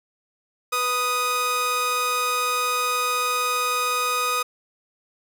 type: tone pair together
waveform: sawtooth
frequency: 493.9 / 1244.5 Hz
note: B4 / D#6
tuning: 0 / 0 cents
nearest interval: octave + major third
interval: 1600 cents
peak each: -26 / -18 dBFS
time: 0.72-4.43 s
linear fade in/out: 10 ms
effects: none